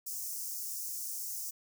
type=high-pass noise; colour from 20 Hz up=white; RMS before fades=-39 dBFS; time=0.06-1.51 s; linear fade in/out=10 ms; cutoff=5300 Hz; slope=48 dB/octave; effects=none